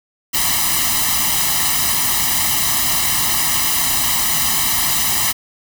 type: noise with comb filter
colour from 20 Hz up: white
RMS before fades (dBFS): -17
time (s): 0.33-5.33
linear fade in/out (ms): 20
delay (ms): 1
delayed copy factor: +0.9
effects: none